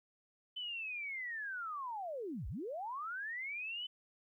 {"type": "linear two-way sweep", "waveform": "sine", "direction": "down then up", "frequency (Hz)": [3050, 43.21, 3050], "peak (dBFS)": -39, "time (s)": [0.56, 3.87], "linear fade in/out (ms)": 10, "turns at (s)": 2.48, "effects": ["13-bit"]}